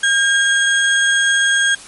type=tone with sample-and-hold; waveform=sine; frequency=1609 Hz; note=G6; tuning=45 cents sharp; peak=-11 dBFS; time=0.03-1.75 s; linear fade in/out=5 ms; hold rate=4900 Hz; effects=white hiss -37 dBFS RMS until 1.87 s + MP3 48 kbps